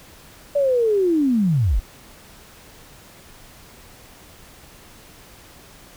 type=linear sweep; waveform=sine; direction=down; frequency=584 to 35.43 Hz; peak=-15 dBFS; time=0.55-1.8 s; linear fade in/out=10 ms; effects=pink hiss -46 dBFS RMS until 5.96 s